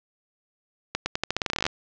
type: accelerating click train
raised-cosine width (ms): 0.2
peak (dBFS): -7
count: 17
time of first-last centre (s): 0.95-1.665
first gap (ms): 110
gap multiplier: 0.86
effects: low-pass 6000 Hz 12 dB/octave + 8-bit